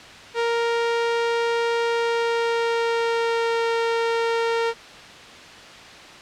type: tone with pitch glide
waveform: sawtooth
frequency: 466.2 to 460.8 Hz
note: A#4 to A#4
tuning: 0 to -20 cents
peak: -16 dBFS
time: 0.34-4.74 s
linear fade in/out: 50 ms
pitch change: -20 cents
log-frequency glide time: 1.85-3.67 s
effects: white hiss -41 dBFS RMS until 6.21 s + low-pass 4000 Hz 12 dB/octave